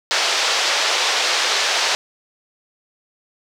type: band-pass noise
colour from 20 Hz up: white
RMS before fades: -19 dBFS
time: 0.11-1.95 s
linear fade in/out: 0 ms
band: 450 to 5500 Hz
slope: 24 dB/octave
effects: none